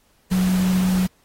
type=tone in noise; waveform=sine; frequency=185 Hz; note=F#3; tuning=in tune; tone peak=-16 dBFS; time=0.31-1.07 s; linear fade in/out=10 ms; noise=pink; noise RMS=-31 dBFS; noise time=0.31-1.07 s; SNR=+12 dB; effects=pink hiss -61 dBFS RMS until 1.24 s + AAC 48 kbps